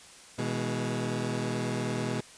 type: chord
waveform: 20% pulse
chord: E major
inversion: second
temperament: equal with one note detuned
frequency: 123.47 / 161.52 / 207.7 Hz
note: B2 / E3 / G#3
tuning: 0 / -35 / 0 cents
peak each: -27 / -32 / -29 dBFS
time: 0.38-2.21 s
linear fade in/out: 10 ms
effects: white hiss -51 dBFS RMS until 2.37 s + resampled to 22050 Hz